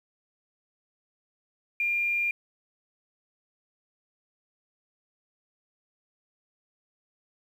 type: tone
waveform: sine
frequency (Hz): 2400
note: D7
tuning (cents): +37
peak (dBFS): -24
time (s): 1.8-2.31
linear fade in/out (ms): 2
effects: 9-bit